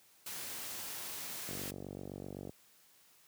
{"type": "noise", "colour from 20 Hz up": "white", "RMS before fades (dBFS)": -43, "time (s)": [0.26, 1.71], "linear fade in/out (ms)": 5}
{"type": "click train", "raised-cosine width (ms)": 2, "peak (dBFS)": -30, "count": 49, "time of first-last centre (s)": [1.49, 2.494], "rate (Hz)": 47.8}
{"effects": ["white hiss -65 dBFS RMS until 3.27 s", "high-pass 80 Hz 12 dB/octave"]}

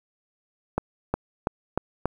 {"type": "accelerating click train", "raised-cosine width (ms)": 1, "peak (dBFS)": -9, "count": 5, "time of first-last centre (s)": [0.78, 2.056], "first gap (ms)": 360, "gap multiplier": 0.92, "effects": ["8-bit"]}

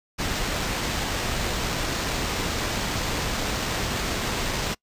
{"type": "noise with sample-and-hold", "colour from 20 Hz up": "pink", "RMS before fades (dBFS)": -27, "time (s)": [0.18, 4.75], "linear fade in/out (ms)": 20, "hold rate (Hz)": 11025, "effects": ["noise-tail reverb RT60 0.1 s tail -25 dB re dry", "resampled to 32000 Hz"]}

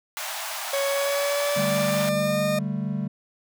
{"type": "high-pass noise", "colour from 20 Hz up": "pink", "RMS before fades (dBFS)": -32, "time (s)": [0.17, 2.09], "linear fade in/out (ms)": 0, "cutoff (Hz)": 620, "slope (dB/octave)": 96}
{"type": "tone with pitch glide", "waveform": "40% pulse", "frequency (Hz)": [556, 609.8], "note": ["C#5", "D#5"], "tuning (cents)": [5, -35], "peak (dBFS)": -22, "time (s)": [0.73, 2.59], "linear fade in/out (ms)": 5, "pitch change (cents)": 160, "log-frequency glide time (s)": [0.87, 2.41]}
{"type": "chord", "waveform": "triangle", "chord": "D suspended fourth", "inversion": "none", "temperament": "just", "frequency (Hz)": [146.83, 195.78, 220.2], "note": ["D3", "G3", "A3"], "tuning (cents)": [0, -2, 2], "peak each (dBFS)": [-28, -26, -29], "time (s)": [1.56, 3.08], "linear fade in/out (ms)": 10}
{"effects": []}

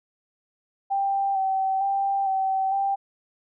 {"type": "tone with vibrato", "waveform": "sine", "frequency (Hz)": 778, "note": "G5", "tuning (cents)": -13, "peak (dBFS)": -21, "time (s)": [0.9, 2.96], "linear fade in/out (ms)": 20, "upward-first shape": "square", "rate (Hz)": 1.1, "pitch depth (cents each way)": 22, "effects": []}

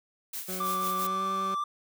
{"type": "noise with tremolo", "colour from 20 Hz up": "blue", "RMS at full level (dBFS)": -35, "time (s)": [0.33, 1.07], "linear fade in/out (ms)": 5, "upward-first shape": "sine", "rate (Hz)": 6, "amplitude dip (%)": 65}
{"type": "tone with pitch glide", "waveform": "20% pulse", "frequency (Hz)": [185.4, 191.5], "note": ["F#3", "G3"], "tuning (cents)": [4, -40], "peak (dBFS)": -31, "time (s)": [0.48, 1.55], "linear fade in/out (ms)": 10, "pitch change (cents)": 56, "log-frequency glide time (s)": [0.99, 1.26]}
{"type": "tone with vibrato", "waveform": "triangle", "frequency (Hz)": 1174.7, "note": "D6", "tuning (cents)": 0, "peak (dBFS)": -26, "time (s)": [0.6, 1.64], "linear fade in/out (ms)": 5, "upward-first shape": "sine", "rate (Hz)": 10, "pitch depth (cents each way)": 13}
{"effects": []}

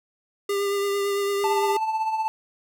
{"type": "tone with vibrato", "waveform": "square", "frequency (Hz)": 400.9, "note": "G4", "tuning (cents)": 39, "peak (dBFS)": -23, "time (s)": [0.49, 1.77], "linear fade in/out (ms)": 5, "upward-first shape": "triangle", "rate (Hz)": 8.9, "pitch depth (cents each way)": 21}
{"type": "tone with tremolo", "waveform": "triangle", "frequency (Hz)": 880, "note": "A5", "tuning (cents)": 0, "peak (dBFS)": -18, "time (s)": [1.44, 2.28], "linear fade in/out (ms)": 0, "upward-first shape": "triangle", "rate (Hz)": 16, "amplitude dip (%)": 60}
{"effects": []}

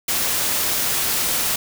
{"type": "noise", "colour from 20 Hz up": "white", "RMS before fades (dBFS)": -21, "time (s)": [0.08, 1.56], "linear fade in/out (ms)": 5, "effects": []}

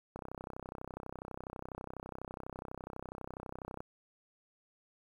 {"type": "click train", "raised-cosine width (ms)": 1, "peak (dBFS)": -28, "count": 118, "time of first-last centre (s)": [0.16, 3.805], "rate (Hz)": 32.1, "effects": ["10-bit"]}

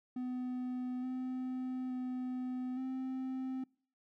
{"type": "tone with pitch steps", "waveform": "triangle", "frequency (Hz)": [251.3, 255.9, 253.3, 260.6], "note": ["B3", "C4", "B3", "C4"], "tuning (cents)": [30, -38, 44, -7], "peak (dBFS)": -34, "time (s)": [0.16, 3.64], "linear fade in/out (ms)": 5, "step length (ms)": 870, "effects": ["noise-tail reverb RT60 0.5 s tail -26 dB re dry"]}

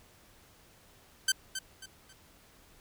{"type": "tone with echo", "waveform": "10% pulse", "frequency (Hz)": 1545, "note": "G6", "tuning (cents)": -26, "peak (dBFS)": -15, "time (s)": [1.28, 1.32], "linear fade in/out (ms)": 5, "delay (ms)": 270, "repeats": 3, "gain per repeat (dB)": -10, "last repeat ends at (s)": 2.13, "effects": ["pink hiss -60 dBFS RMS until 2.8 s"]}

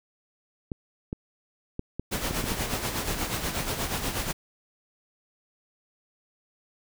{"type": "clicks", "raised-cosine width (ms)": 3, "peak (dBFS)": -18, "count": 8, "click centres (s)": [0.718, 1.129, 1.794, 1.996, 2.31, 2.441, 2.518, 2.736]}
{"type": "noise with tremolo", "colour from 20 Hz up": "pink", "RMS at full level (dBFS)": -28, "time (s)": [2.11, 4.33], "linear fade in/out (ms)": 20, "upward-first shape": "sine", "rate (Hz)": 8.3, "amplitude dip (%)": 55}
{"effects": []}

